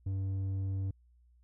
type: tone with low-pass filter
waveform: square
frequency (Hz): 96.4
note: G2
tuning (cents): -28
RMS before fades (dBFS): -34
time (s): 0.06-0.91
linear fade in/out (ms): 5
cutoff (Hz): 210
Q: 0.61
effects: added 60 Hz sine -61 dBFS peak until 1.43 s